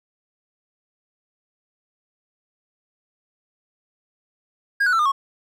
triangle tone with pitch steps, 1627 / 1474.8 / 1336.9 / 1211.9 / 1098.5 Hz, G#6 / F#6 / E6 / D#6 / C#6, -36 / -6 / +24 / -46 / -16 cents, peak -14 dBFS, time 4.8-5.12 s, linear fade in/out 10 ms, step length 64 ms, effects none

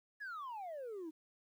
sine exponential sweep, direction down, 1742 to 302.9 Hz, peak -40 dBFS, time 0.2-1.11 s, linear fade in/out 20 ms, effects tanh soft clip ceiling -41 dBFS + 12-bit

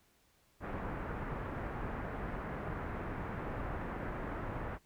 pink low-pass noise, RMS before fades -40 dBFS, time 0.6-4.79 s, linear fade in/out 50 ms, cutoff 1800 Hz, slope 24 dB/octave, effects pink hiss -70 dBFS RMS until 4.85 s

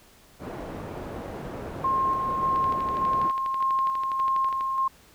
white low-pass noise, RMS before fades -36 dBFS, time 0.39-3.32 s, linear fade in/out 50 ms, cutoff 610 Hz, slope 12 dB/octave
sine tone with tremolo, 1065 Hz, C6, 30 cents sharp, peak -21 dBFS, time 1.84-4.88 s, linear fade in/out 5 ms, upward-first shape square, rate 1.7 Hz, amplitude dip 35%
click train, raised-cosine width 0.3 ms, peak -23 dBFS, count 26, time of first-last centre 2.56-4.609 s, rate 12.2 Hz
effects pink hiss -55 dBFS RMS until 5.14 s

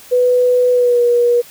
sine tone with pitch glide, 496.1 to 480.3 Hz, B4 to B4, +8 to -48 cents, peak -9 dBFS, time 0.11-1.42 s, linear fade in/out 20 ms, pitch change -56 cents, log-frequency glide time 0.72-1.02 s, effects white hiss -40 dBFS RMS until 1.5 s

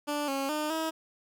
15% pulse tone with pitch steps, 293.4 / 273.1 / 303.5 / 320.4 Hz, D4 / C#4 / D#4 / E4, -2 / -26 / -43 / -49 cents, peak -23 dBFS, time 0.07-0.91 s, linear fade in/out 20 ms, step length 210 ms, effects none

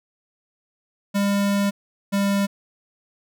square tone pair in turn, 200.7 / 199.43 Hz, G3 / G3, +41 / +30 cents, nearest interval unison, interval 11 cents, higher first, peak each -19 dBFS, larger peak neither, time 1.14-1.71 / 2.12-2.47 s, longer first, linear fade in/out 20 ms, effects none

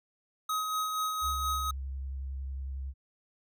square tone with tremolo, 1265 Hz, D#6, 28 cents sharp, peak -29 dBFS, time 0.49-1.71 s, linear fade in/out 5 ms, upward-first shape sine, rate 4.2 Hz, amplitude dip 35%
sine tone with vibrato, 67.1 Hz, C2, 44 cents sharp, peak -34 dBFS, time 1.21-2.94 s, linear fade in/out 50 ms, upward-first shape sine, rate 11 Hz, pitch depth 22 cents each way
effects none

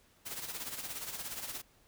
white noise with tremolo, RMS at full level -39 dBFS, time 0.25-1.62 s, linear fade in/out 20 ms, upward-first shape sine, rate 17 Hz, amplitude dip 60%, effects pink hiss -66 dBFS RMS until 1.87 s

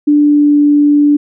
sine tone with pitch glide, 294.3 to 292.1 Hz, D4 to D4, +4 to -9 cents, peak -5 dBFS, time 0.07-1.17 s, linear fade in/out 10 ms, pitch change -13 cents, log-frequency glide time 0.18-0.58 s, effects none

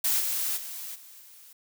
blue noise with level steps, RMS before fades -25 / -29 / -38 / -49 / -51 dBFS, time 0.04-1.53 s, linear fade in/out 5 ms, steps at 0.19 / 0.56 / 0.94 / 1.2 s, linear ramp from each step 20 ms, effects none

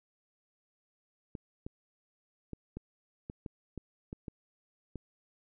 clicks, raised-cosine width 3 ms, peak -27 dBFS, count 10, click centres 1.352 / 1.665 / 2.533 / 2.77 / 3.299 / 3.462 / 3.777 / 4.129 / 4.282 / 4.957 s, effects none

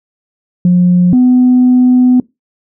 sine tone pair in turn, 178.3 / 250.9 Hz, F3 / B3, +36 / +28 cents, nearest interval tritone, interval 592 cents, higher second, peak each -3 dBFS, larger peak neither, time 0.65-1.13 / 1.13-2.2 s, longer second, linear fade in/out 2 ms, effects noise-tail reverb RT60 0.2 s tail -22 dB re dry + tanh soft clip ceiling -1 dBFS

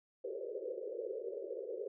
white band-pass noise, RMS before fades -42 dBFS, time 0.24-1.88 s, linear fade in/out 5 ms, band 370 to 550 Hz, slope 96 dB/octave, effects none

